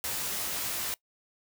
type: noise with comb filter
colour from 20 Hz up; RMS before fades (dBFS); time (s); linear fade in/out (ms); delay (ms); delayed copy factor
white; -33; 0.04-0.94; 0; 17; +0.65
effects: noise-tail reverb RT60 0.1 s tail -22 dB re dry